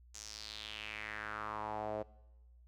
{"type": "tone with band-pass filter sweep", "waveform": "sawtooth", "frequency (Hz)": 106.9, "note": "A2", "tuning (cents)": -49, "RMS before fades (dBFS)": -43, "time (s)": [0.14, 2.03], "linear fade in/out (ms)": 10, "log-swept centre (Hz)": [6700, 570], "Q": 3.7, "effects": ["noise-tail reverb RT60 1.0 s tail -21 dB re dry", "added 60 Hz sine -58 dBFS peak until 2.67 s"]}